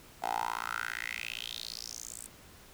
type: tone with high-pass filter sweep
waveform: 10% pulse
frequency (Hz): 57.4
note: A#1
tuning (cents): -26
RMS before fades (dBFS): -38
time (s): 0.22-2.27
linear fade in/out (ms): 10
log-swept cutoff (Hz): 700 to 8800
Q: 5.3
effects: pink hiss -55 dBFS RMS until 2.73 s